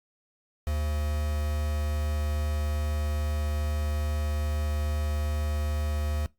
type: tone with quantisation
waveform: triangle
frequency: 75.2 Hz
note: D2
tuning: 42 cents sharp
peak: -24 dBFS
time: 0.67-6.26 s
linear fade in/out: 0 ms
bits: 6
effects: noise-tail reverb RT60 0.2 s tail -22 dB re dry + Opus 48 kbps